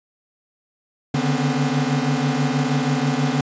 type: tone cluster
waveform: 45% pulse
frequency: 142.3 / 148.5 / 245 / 264 Hz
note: C#3 / D3 / B3 / C4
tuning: +46 / +20 / -14 / +16 cents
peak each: -24 dBFS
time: 1.14-3.41 s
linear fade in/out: 5 ms
effects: resampled to 16000 Hz + 9-bit